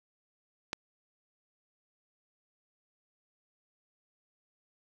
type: click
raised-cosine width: 0.2 ms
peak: -15 dBFS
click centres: 0.731 s
effects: none